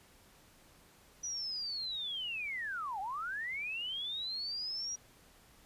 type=linear two-way sweep; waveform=sine; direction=down then up; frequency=5920 to 745 to 5790 Hz; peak=-36 dBFS; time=1.23-4.96 s; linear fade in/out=10 ms; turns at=3 s; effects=pink hiss -62 dBFS RMS until 5.65 s + resampled to 32000 Hz